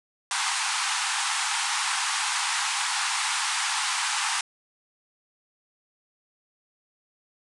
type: band-pass noise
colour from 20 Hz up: pink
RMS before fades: -27 dBFS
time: 0.31-4.41 s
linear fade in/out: 2 ms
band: 790 to 10000 Hz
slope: 96 dB/octave
effects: none